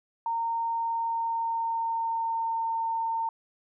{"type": "tone with pitch glide", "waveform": "sine", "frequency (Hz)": [920, 908.9], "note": ["A#5", "A#5"], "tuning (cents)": [-23, -44], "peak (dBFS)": -26, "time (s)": [0.26, 3.29], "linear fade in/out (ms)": 2, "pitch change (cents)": -21, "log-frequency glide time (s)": [0.72, 2.74], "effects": []}